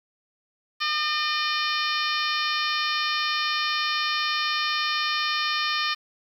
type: harmonic tone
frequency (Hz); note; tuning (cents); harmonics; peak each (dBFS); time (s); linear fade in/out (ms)
606; D#5; -46; 2 / 3 / 4 / 5 / 6 / 7 / 8 / 9; -28 / -30 / -31 / -32 / -33 / -33 / -34 / -35; 0.8-5.95; 20
effects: 9-bit